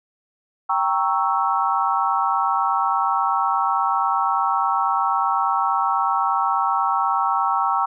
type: chord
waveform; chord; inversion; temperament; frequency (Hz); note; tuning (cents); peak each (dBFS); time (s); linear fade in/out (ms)
sine; G diminished seventh; none; equal; 784 / 932.3 / 1108.7 / 1318.5; G5 / Bb5 / Db6 / Fb6; 0 / 0 / 0 / 0; -23; 0.69-7.86; 10
effects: none